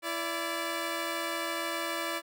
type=tone pair together; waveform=10% pulse; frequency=333.4 / 580.4 Hz; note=E4 / D5; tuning=+20 / -21 cents; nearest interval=minor seventh; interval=959 cents; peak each=-26 dBFS; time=0.02-2.22 s; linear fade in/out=50 ms; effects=none